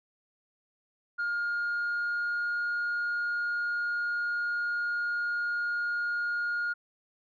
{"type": "tone with pitch glide", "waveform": "sine", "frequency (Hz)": [1416, 1425], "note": ["F6", "F6"], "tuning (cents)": [23, 34], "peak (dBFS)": -26, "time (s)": [1.18, 6.74], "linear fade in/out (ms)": 20, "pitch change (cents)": 11, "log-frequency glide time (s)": [1.36, 2.6], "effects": ["tanh soft clip ceiling -26 dBFS"]}